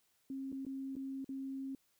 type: tone with dropouts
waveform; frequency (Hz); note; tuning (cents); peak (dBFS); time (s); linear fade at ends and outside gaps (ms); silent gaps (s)
sine; 268.9; C4; +47; -39; 0.3-1.75; 2; 0.519-0.526 / 0.651-0.665 / 0.955-0.965 / 1.245-1.291
effects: white hiss -75 dBFS RMS until 1.99 s